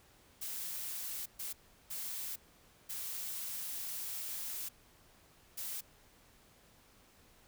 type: noise bursts at uneven times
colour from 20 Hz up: blue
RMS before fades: -41 dBFS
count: 5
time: 0.41-1.26 / 1.39-1.53 / 1.9-2.36 / 2.89-4.69 / 5.57-5.81 s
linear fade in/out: 10 ms
effects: pink hiss -64 dBFS RMS until 7.47 s